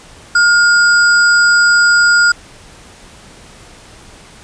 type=tone with sample-and-hold; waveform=sine; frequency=1420 Hz; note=F6; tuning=28 cents sharp; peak=-6 dBFS; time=0.35-2.32 s; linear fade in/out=5 ms; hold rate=6300 Hz; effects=pink hiss -39 dBFS RMS until 4.43 s + resampled to 22050 Hz